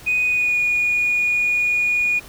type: tone with pitch glide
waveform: sine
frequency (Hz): 2489 to 2448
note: D#7 to D#7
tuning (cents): 0 to -29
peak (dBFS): -15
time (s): 0.06-2.2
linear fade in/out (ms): 20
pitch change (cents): -29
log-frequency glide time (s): 0.24-0.59
effects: tanh soft clip ceiling -12 dBFS + pink hiss -42 dBFS RMS until 2.28 s